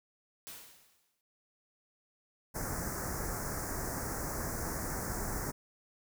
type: noise with exponential decay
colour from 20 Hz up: white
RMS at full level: -44 dBFS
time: 0.47-1.21 s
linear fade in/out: 0 ms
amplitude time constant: 160 ms
type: band-stop noise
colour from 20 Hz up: pink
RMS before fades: -37 dBFS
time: 2.54-5.52 s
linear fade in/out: 20 ms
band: 1900 to 5400 Hz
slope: 48 dB/octave
effects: none